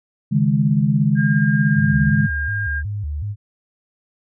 sine chord, C# suspended second, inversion none, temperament equal, 138.59 / 155.56 / 207.7 Hz, C#3 / D#3 / G#3, 0 / 0 / 0 cents, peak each -18 dBFS, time 0.31-2.27 s, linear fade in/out 20 ms
sine tone, 1612 Hz, G6, 48 cents sharp, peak -22 dBFS, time 1.15-2.83 s, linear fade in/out 50 ms
sine tone with vibrato, 87.31 Hz, F2, in tune, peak -22 dBFS, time 1.74-3.36 s, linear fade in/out 50 ms, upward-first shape square, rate 2.7 Hz, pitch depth 290 cents each way
effects none

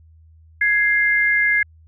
sine tone pair together, 1666 / 2099 Hz, G#6 / C7, +5 / +5 cents, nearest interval major third, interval 400 cents, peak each -17 dBFS, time 0.61-1.63 s, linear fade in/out 5 ms, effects added 80 Hz sine -46 dBFS peak until 1.87 s

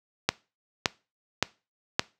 click train, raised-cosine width 0.2 ms, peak -3 dBFS, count 4, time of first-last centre 0.29-1.995 s, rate 1.76 Hz, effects noise-tail reverb RT60 0.3 s tail -21 dB re dry + high-pass 80 Hz 12 dB/octave

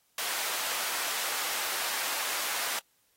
pink high-pass noise, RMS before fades -33 dBFS, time 0.18-2.79 s, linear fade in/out 2 ms, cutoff 910 Hz, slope 12 dB/octave, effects white hiss -70 dBFS RMS until 3.16 s + AAC 48 kbps

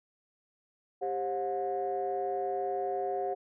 sine tone cluster, 394.9 / 533 / 723 Hz, G4 / C5 / F#5, +13 / +32 / -40 cents, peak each -33 / -36 / -32 dBFS, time 1.01-3.35 s, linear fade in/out 20 ms, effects tanh soft clip ceiling -23 dBFS

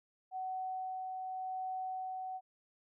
sine tone with tremolo, 750 Hz, F#5, 23 cents sharp, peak -36 dBFS, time 0.31-2.41 s, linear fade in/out 50 ms, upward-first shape sine, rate 0.89 Hz, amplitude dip 25%, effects none

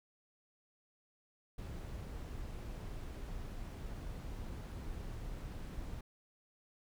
brown noise, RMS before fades -44 dBFS, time 1.58-6.01 s, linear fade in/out 5 ms, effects none

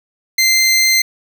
20% pulse tone, 2081 Hz, C7, 10 cents flat, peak -5 dBFS, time 0.38-1.02 s, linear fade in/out 5 ms, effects none

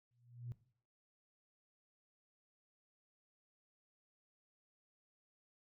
sine tone with exponential growth, 120.6 Hz, B2, 41 cents flat, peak -39 dBFS, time 0.11-0.52 s, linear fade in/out 0 ms, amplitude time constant 87 ms, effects noise-tail reverb RT60 0.5 s tail -17 dB re dry + tanh soft clip ceiling -36 dBFS

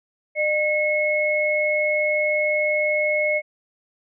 sine tone pair together, 605.6 / 2180 Hz, D#5 / C#7, -47 / -29 cents, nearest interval octave + minor seventh, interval 2218 cents, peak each -21 dBFS, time 0.35-3.42 s, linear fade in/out 50 ms, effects none

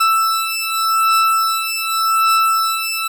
40% pulse beating tone pair, 1322 / 1322.86 Hz, E6 / E6, +5 / +6 cents, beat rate 0.86 Hz, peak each -16 dBFS, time 0-3.08 s, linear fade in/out 10 ms, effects none

